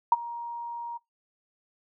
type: tone with ADSR envelope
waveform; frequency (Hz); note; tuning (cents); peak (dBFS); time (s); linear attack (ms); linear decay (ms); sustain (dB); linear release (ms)
sine; 942; A#5; +18; -13; 0.12-0.98; 3; 29; -20; 15
effects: noise-tail reverb RT60 0.2 s tail -24 dB re dry